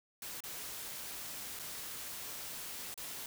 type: noise with dropouts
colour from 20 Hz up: white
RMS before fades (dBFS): -44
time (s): 0.22-3.26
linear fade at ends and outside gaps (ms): 2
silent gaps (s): 0.405-0.437 / 1.591-1.595 / 2.942-2.976
effects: none